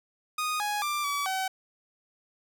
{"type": "tone with pitch steps", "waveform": "sawtooth", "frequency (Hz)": [1239, 831, 1183, 1144, 760], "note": ["D#6", "G#5", "D6", "D6", "F#5"], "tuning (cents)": [-8, 1, 12, -46, 46], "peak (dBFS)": -24, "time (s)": [0.38, 1.48], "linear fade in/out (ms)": 5, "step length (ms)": 220, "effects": []}